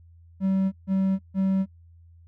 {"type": "tone bursts", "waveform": "triangle", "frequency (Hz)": 191.7, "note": "G3", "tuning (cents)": -38, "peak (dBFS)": -18, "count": 3, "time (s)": [0.4, 1.66], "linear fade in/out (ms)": 50, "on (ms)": 320, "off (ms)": 150, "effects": ["noise-tail reverb RT60 0.1 s tail -24 dB re dry", "added 84 Hz sine -49 dBFS peak until 2.27 s"]}